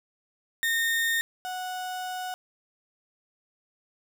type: tone pair in turn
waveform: 35% pulse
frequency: 1835 / 736.7 Hz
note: A#6 / F#5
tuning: -28 / -8 cents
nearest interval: octave + major third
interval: 1580 cents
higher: first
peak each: -22 / -30 dBFS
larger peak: first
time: 0.63-1.21 / 1.45-2.34 s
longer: second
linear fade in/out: 0 ms
effects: none